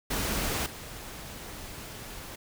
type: noise with level steps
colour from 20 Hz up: pink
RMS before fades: -30 / -42 dBFS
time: 0.1-2.36 s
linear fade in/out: 10 ms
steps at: 0.66 s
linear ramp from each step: 2 ms
effects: none